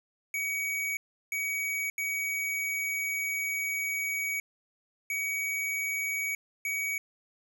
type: tone bursts at uneven times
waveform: square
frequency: 2260 Hz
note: C#7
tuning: 33 cents sharp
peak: -30 dBFS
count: 5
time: 0.34-0.97 / 1.32-1.9 / 1.98-4.4 / 5.1-6.35 / 6.65-6.98 s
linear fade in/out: 2 ms
effects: none